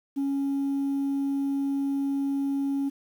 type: tone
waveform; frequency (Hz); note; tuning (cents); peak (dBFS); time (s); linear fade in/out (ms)
sine; 277; C#4; -1; -22; 0.16-2.9; 20
effects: tanh soft clip ceiling -23 dBFS + 9-bit